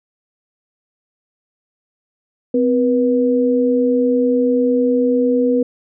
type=tone pair together; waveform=sine; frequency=256.3 / 485.3 Hz; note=C4 / B4; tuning=-36 / -30 cents; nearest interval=major seventh; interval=1106 cents; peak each=-15 dBFS; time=2.54-5.63 s; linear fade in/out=5 ms; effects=none